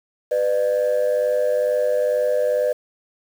sine tone pair together, 499.5 / 601.7 Hz, B4 / D5, +20 / +42 cents, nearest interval minor third, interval 322 cents, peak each -18 dBFS, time 0.31-2.73 s, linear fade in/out 10 ms, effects tanh soft clip ceiling -13 dBFS + 7-bit

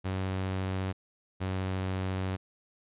sawtooth tone pair in turn, 94.5 / 94.05 Hz, F#2 / F#2, +37 / +29 cents, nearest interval unison, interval 8 cents, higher first, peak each -26 dBFS, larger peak neither, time 0.04-0.93 / 1.4-2.37 s, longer second, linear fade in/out 20 ms, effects resampled to 8000 Hz

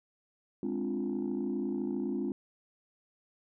sine chord, D half-diminished seventh, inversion second, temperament equal, 207.7 / 261.6 / 293.7 / 349.2 Hz, Ab3 / C4 / D4 / F4, 0 / 0 / 0 / 0 cents, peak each -35 / -34 / -37 / -35 dBFS, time 0.63-2.32 s, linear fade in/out 2 ms, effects tanh soft clip ceiling -25 dBFS

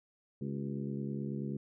harmonic tone with a mistuned harmonic, 69.3 Hz, C#2, in tune, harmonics 2 / 3 / 4 / 5 / 6 / 7, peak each -39 / -38 / -45 / -45 / -47 / -53 dBFS, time 0.41-1.57 s, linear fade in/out 5 ms, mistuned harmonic 6, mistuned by -76 cents, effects none

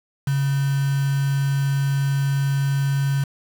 sine tone with quantisation, 138.59 Hz, C#3, in tune, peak -18 dBFS, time 0.27-3.24 s, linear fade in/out 5 ms, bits 5, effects none

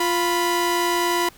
sawtooth tone pair together, 349.2 / 987.7 Hz, F4 / B5, 0 / 0 cents, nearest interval octave + tritone, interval 1800 cents, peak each -18 dBFS, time 0-1.29 s, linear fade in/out 5 ms, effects pink hiss -49 dBFS RMS until 1.37 s

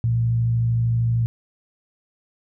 sine tone with frequency modulation, 116.7 Hz, A#2, 2 cents sharp, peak -17 dBFS, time 0.04-1.26 s, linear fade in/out 0 ms, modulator 53 Hz, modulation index 0.28, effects none

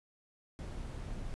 brown noise, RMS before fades -41 dBFS, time 0.59-1.34 s, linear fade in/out 0 ms, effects resampled to 24000 Hz

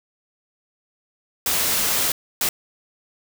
white noise bursts at uneven times, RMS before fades -21 dBFS, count 2, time 1.46-2.12 / 2.41-2.49 s, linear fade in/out 2 ms, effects none

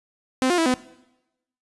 sawtooth tone with pitch steps, 258.8 / 354.6 / 327.1 / 253.1 Hz, C4 / F4 / E4 / B3, -19 / +26 / -13 / +43 cents, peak -14 dBFS, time 0.42-0.74 s, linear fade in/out 0 ms, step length 80 ms, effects noise-tail reverb RT60 0.9 s tail -19 dB re dry + resampled to 24000 Hz

